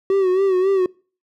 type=tone with vibrato; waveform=triangle; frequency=379.1 Hz; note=F#4; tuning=42 cents sharp; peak=-12 dBFS; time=0.1-0.86 s; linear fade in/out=2 ms; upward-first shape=sine; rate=3.7 Hz; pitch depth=68 cents each way; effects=noise-tail reverb RT60 0.4 s tail -25 dB re dry